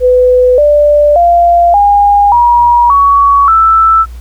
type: tone with pitch steps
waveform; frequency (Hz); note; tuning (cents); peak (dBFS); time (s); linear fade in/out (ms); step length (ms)
sine; 501 / 588.9 / 692.3 / 813.9 / 956.8 / 1124.7 / 1322.1; B4 / D5 / F5 / G#5 / A#5 / C#6 / E6; +25 / +5 / -15 / -35 / +45 / +25 / +5; -3; 0-4.06; 50; 580
effects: added 60 Hz sine -23 dBFS peak until 4.2 s + pink hiss -43 dBFS RMS until 4.2 s